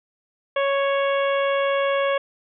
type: harmonic tone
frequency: 554.4 Hz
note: C#5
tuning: in tune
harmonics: 1 / 2 / 3 / 4 / 5 / 6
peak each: -20 / -26 / -30 / -32 / -34 / -36 dBFS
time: 0.56-2.18 s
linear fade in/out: 5 ms
effects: none